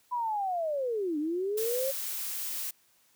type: linear two-way sweep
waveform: sine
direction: down then up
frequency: 1000 to 290 to 552 Hz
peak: -28 dBFS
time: 0.11-1.92 s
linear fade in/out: 20 ms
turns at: 1.18 s
type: noise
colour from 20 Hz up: blue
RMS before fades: -35 dBFS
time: 1.57-2.71 s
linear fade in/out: 10 ms
effects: white hiss -66 dBFS RMS until 3.15 s + high-pass 60 Hz 12 dB/octave